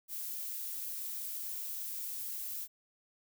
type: noise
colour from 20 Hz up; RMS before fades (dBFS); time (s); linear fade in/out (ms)
violet; -40; 0.08-2.68; 50
effects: none